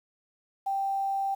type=tone; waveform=sine; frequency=784 Hz; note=G5; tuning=in tune; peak=-26 dBFS; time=0.66-1.35 s; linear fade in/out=10 ms; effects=9-bit